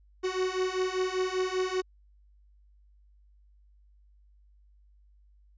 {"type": "beating tone pair", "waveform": "45% pulse", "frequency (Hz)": [368.9, 374], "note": ["F#4", "F#4"], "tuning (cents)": [-5, 19], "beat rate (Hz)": 5.1, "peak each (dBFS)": [-31, -30], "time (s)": [0.23, 1.82], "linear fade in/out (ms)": 20, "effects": ["added 50 Hz sine -57 dBFS peak until 5.57 s", "resampled to 16000 Hz"]}